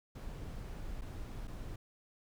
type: noise with dropouts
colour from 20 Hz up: brown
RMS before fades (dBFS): -43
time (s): 0.15-1.76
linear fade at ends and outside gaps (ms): 5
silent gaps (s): 1.012-1.018 / 1.474-1.478
effects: none